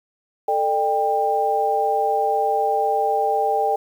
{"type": "tone cluster", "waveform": "sine", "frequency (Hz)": [442, 604, 794], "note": ["A4", "D5", "G5"], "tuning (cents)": [8, 48, 22], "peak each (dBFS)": [-23, -25, -19], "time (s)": [0.48, 3.76], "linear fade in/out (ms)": 5, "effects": ["8-bit"]}